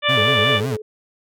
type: harmonic tone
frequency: 587.3 Hz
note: D5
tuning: in tune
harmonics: 1 / 2 / 3 / 4 / 5 / 6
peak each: -22 / -22 / -22 / -22 / -22 / -22 dBFS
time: 0.02-0.61 s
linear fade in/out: 50 ms
type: tone with vibrato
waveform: 30% pulse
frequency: 116.54 Hz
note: A#2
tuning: in tune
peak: -19 dBFS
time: 0.08-0.77 s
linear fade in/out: 20 ms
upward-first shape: sine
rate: 5.4 Hz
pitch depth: 260 cents each way
type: tone with tremolo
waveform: sine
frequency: 430 Hz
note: A4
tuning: 40 cents flat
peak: -22 dBFS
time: 0.17-0.82 s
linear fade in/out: 5 ms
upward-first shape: square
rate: 9.2 Hz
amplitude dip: 60%
effects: none